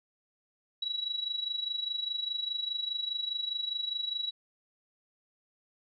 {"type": "tone with amplitude modulation", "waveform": "sine", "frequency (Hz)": 3900, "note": "B7", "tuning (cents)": -23, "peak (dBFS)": -28, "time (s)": [0.82, 4.31], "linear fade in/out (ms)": 5, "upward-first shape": "sine", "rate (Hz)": 24.9, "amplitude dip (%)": 75, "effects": []}